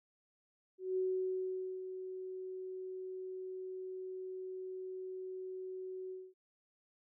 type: tone with ADSR envelope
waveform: sine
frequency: 373.2 Hz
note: F#4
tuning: 15 cents sharp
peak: -31 dBFS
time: 0.78-6.34 s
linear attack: 190 ms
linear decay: 840 ms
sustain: -10 dB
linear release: 230 ms
effects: none